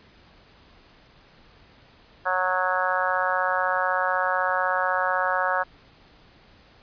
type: harmonic tone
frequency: 184 Hz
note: F#3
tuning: 9 cents flat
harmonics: 3 / 4 / 5 / 6 / 7 / 8 / 9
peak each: -29 / -29 / -29 / -29 / -29 / -29 / -29 dBFS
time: 2.25-5.64 s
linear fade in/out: 20 ms
effects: pink hiss -54 dBFS RMS until 6.82 s + resampled to 11025 Hz